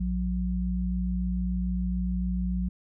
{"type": "tone pair together", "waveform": "sine", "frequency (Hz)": [58.46, 182.3], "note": ["A#1", "F#3"], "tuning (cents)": [6, -25], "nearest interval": "octave + minor sixth", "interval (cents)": 1969, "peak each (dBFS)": -28, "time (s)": [0, 2.69], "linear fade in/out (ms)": 10, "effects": []}